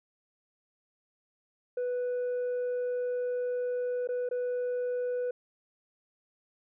sine tone with dropouts, 493.9 Hz, B4, in tune, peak -26 dBFS, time 1.77-5.31 s, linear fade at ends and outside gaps 5 ms, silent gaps 4.074-4.088 / 4.29-4.311 s, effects tanh soft clip ceiling -28 dBFS

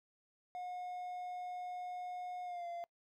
triangle tone with pitch glide, 722 to 689.8 Hz, F#5 to F5, -43 to -22 cents, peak -39 dBFS, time 0.55-2.84 s, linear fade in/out 0 ms, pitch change -79 cents, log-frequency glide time 2.44-2.67 s, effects noise-tail reverb RT60 0.1 s tail -24 dB re dry

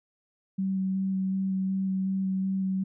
sine tone with vibrato, 190.8 Hz, G3, 47 cents flat, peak -25 dBFS, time 0.58-2.84 s, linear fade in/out 10 ms, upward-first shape square, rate 2.7 Hz, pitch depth 9 cents each way, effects none

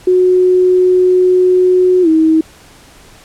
sine tone with pitch glide, 366 to 318.6 Hz, F#4 to D#4, -19 to +41 cents, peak -6 dBFS, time 0.07-2.41 s, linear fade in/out 5 ms, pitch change -240 cents, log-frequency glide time 2.02-2.08 s, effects pink hiss -41 dBFS RMS until 3.24 s + low-pass 11000 Hz 12 dB/octave

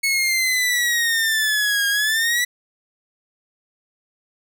sawtooth exponential two-way sweep, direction down then up, 2205 to 1620 to 1972 Hz, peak -14 dBFS, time 0.03-2.45 s, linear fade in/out 10 ms, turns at 1.88 s, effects none

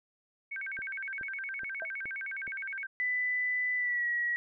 sine tone with vibrato, 1864.7 Hz, A#6, in tune, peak -35 dBFS, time 0.51-2.87 s, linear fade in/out 10 ms, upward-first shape square, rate 9.7 Hz, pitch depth 300 cents each way
click train, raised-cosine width 2 ms, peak -37 dBFS, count 5, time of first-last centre 0.79-2.478 s, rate 2.37 Hz
sine tone with exponential decay, 651 Hz, E5, 22 cents flat, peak -33 dBFS, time 1.82-1.9 s, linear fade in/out 1 ms, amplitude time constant 16 ms
sine tone with pitch glide, 1994 to 1915 Hz, B6 to A#6, +16 to +46 cents, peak -28 dBFS, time 3-4.36 s, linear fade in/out 0 ms, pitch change -70 cents, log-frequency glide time 3.76-4.06 s
effects none

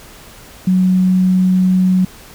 sine tone, 185 Hz, F#3, in tune, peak -9 dBFS, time 0.67-2.05 s, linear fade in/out 5 ms, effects pink hiss -39 dBFS RMS until 2.34 s

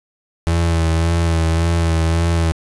35% pulse tone with vibrato, 82.8 Hz, E2, 8 cents sharp, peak -12 dBFS, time 0.47-2.52 s, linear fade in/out 0 ms, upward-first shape sine, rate 1.8 Hz, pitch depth 32 cents each way, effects resampled to 24000 Hz + 8-bit

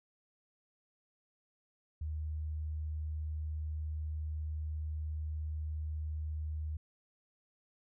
sine tone, 77.1 Hz, D#2, 15 cents flat, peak -35 dBFS, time 2.01-6.77 s, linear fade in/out 5 ms, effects none

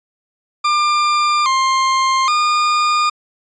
40% pulse tone with pitch steps, 1196 / 1057 / 1216 Hz, D6 / C6 / D#6, +31 / +17 / -40 cents, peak -12 dBFS, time 0.64-3.1 s, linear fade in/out 10 ms, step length 820 ms, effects resampled to 16000 Hz

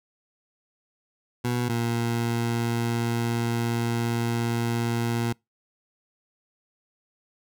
20% pulse tone pair in turn, 121.7 / 117.3 Hz, B2 / A#2, -25 / +11 cents, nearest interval minor second, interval 64 cents, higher first, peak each -19 dBFS, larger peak neither, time 1.44-1.69 / 1.69-5.33 s, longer second, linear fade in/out 10 ms, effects noise-tail reverb RT60 0.2 s tail -26 dB re dry

